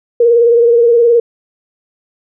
sine tone with vibrato, 470.1 Hz, A#4, 15 cents sharp, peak -5 dBFS, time 0.2-1.2 s, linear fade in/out 5 ms, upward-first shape sine, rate 19 Hz, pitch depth 42 cents each way, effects none

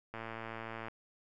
click train, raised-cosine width 0.5 ms, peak -27 dBFS, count 85, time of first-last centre 0.14-0.883 s, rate 113 Hz, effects none

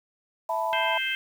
sine chord, E suspended fourth, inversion none, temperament just, 659.3 / 879 / 988.9 Hz, E5 / A5 / B5, 0 / -2 / +2 cents, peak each -29 dBFS, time 0.49-0.98 s, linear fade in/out 5 ms
harmonic tone, 523.3 Hz, C5, in tune, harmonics 3 / 4 / 5 / 6, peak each -31 / -31 / -31 / -31 dBFS, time 0.73-1.15 s, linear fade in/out 0 ms
effects 8-bit

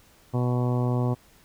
harmonic tone, 123.47 Hz, B2, in tune, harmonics 1 / 2 / 3 / 4 / 5 / 6 / 7 / 8 / 9, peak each -23 / -29 / -33 / -35 / -37 / -39 / -40 / -41 / -42 dBFS, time 0.33-1.15 s, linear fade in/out 20 ms, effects pink hiss -57 dBFS RMS until 1.44 s

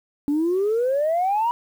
sine exponential sweep, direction up, 281.8 to 974 Hz, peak -17 dBFS, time 0.28-1.51 s, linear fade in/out 0 ms, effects tanh soft clip ceiling -15 dBFS + 8-bit

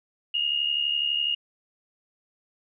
sine tone pair together, 2794 / 2866 Hz, F7 / F7, 0 / +44 cents, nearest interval unison, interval 44 cents, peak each -29 / -24 dBFS, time 0.34-1.35 s, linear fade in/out 5 ms, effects none

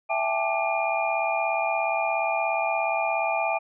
sine tone cluster, 663 / 787 / 864 / 1178 / 2415 Hz, E5 / G5 / A5 / D6 / D7, +10 / +7 / -32 / +5 / +48 cents, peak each -27 / -29 / -29 / -34 / -29 dBFS, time 0.09-3.59 s, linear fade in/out 20 ms, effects none

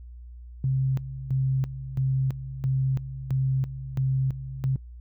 sine tone with tremolo, 132.7 Hz, C3, 25 cents sharp, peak -21 dBFS, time 0.64-4.76 s, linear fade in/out 2 ms, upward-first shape square, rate 1.5 Hz, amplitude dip 75%, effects noise-tail reverb RT60 0.1 s tail -21 dB re dry + added 60 Hz sine -40 dBFS peak until 5 s

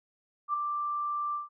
sine tone with ADSR envelope, 1178 Hz, D6, 5 cents sharp, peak -24 dBFS, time 0.48-1.49 s, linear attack 57 ms, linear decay 6 ms, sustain -5 dB, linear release 150 ms, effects none

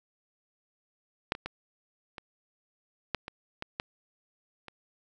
clicks, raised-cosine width 0.3 ms, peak -10 / -23 / -19 / -24 / -12 / -22 / -19 / -15 / -27 dBFS, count 9, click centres 1.321 / 1.351 / 1.46 / 2.182 / 3.147 / 3.281 / 3.624 / 3.799 / 4.683 s, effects none

